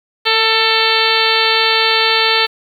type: harmonic tone with a mistuned harmonic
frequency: 444.6 Hz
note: A4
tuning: 18 cents sharp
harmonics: 1 / 2 / 3 / 4 / 5 / 6 / 7 / 8 / 9 / 10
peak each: -20 / -20 / -20 / -20 / -20 / -20 / -20 / -20 / -20 / -20 dBFS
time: 0.25-2.47 s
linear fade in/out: 20 ms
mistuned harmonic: 1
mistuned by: +17 cents
effects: 7-bit